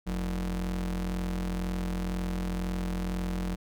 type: ring-modulated tone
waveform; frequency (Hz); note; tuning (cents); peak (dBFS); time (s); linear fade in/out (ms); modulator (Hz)
square; 67.5; C#2; -45; -27; 0.06-3.56; 20; 114
effects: none